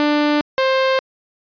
sawtooth tone pair in turn, 296.1 / 527.6 Hz, D4 / C5, +14 / +14 cents, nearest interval minor seventh, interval 1000 cents, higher second, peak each -10 / -10 dBFS, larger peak neither, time 0-0.41 / 0.58-0.99 s, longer neither, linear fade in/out 0 ms, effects resampled to 11025 Hz

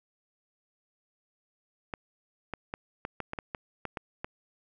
clicks, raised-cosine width 0.5 ms, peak -19 dBFS, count 11, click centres 1.938 / 2.537 / 2.739 / 3.051 / 3.203 / 3.334 / 3.388 / 3.548 / 3.853 / 3.972 / 4.245 s, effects none

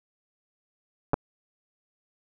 clicks, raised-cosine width 1 ms, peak -9 dBFS, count 2, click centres 1.134 / 1.141 s, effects none

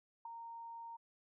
sine tone with ADSR envelope, 925 Hz, A#5, 14 cents flat, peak -40 dBFS, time 0.25-0.97 s, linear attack 6 ms, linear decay 5 ms, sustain -6 dB, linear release 14 ms, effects none

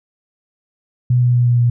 sine tone with pitch steps, 123.8 / 122.87 / 121.95 / 121.04 / 120.14 Hz, B2 / B2 / B2 / B2 / B2, +5 / -8 / -21 / -34 / -47 cents, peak -10 dBFS, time 1.1-1.7 s, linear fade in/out 5 ms, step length 120 ms, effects none

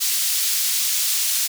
pink high-pass noise, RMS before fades -21 dBFS, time 0-1.48 s, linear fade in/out 20 ms, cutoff 4300 Hz, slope 12 dB/octave, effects none

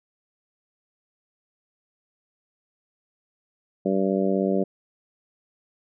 harmonic tone, 96.6 Hz, G2, 25 cents flat, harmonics 2 / 3 / 4 / 5 / 6 / 7, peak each -24 / -28 / -26 / -29 / -28 / -34 dBFS, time 3.85-4.64 s, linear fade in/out 10 ms, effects none

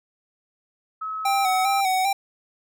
sine tone, 1287 Hz, E6, 42 cents flat, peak -27 dBFS, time 1.01-1.81 s, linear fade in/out 10 ms
square tone with vibrato, 769 Hz, G5, 33 cents flat, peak -20 dBFS, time 1.25-2.13 s, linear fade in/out 5 ms, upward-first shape square, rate 2.5 Hz, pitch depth 45 cents each way
effects none

